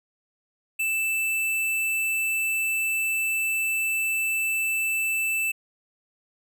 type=tone with hard clipping; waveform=sine; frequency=2646 Hz; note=E7; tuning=6 cents sharp; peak=-24 dBFS; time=0.79-5.52 s; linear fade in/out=10 ms; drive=17 dB; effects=none